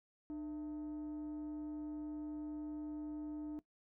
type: tone with frequency modulation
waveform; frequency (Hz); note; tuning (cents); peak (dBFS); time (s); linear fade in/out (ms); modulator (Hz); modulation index
sine; 300.9; D4; +42; -38; 0.3-3.59; 0; 362; 0.23
effects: noise-tail reverb RT60 0.1 s tail -20 dB re dry + tanh soft clip ceiling -40 dBFS